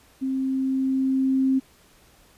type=tone with level ramp; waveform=sine; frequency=264.9 Hz; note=C4; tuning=22 cents sharp; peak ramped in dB=-23 to -17 dBFS; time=0.21-1.6 s; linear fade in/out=20 ms; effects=pink hiss -56 dBFS RMS until 2.37 s + resampled to 32000 Hz